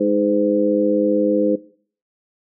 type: harmonic tone with a mistuned harmonic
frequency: 103.83 Hz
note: G#2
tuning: in tune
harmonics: 2 / 3 / 4 / 5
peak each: -22 / -19 / -23 / -19 dBFS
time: 0-1.56 s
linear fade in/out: 10 ms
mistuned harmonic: 5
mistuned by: -27 cents
effects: noise-tail reverb RT60 0.5 s tail -19 dB re dry